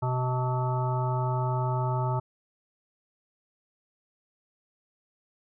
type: harmonic tone with a mistuned harmonic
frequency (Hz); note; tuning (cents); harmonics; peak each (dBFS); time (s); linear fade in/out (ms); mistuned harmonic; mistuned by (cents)
126.7; B2; +45; 1 / 3 / 5 / 7 / 9 / 10; -26 / -37 / -36 / -32 / -40 / -39; 0.02-2.2; 10; 10; +32
effects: none